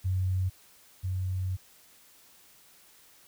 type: tone pair in turn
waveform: sine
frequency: 93 / 93 Hz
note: F#2 / F#2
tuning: +9 / +9 cents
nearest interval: unison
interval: 0 cents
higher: neither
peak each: -25 / -28 dBFS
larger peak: first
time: 0.04-0.5 / 1.03-1.57 s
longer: second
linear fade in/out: 20 ms
effects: white hiss -58 dBFS RMS until 3.27 s